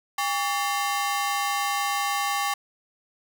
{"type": "ring-modulated tone", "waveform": "sawtooth", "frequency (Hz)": 970, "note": "B5", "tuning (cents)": -31, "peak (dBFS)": -17, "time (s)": [0.18, 2.54], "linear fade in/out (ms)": 5, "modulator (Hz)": 163, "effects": []}